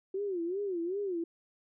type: tone with vibrato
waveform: sine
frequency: 370 Hz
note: F#4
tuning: in tune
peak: -31 dBFS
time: 0.14-1.24 s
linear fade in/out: 5 ms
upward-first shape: sine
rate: 2.6 Hz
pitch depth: 180 cents each way
effects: none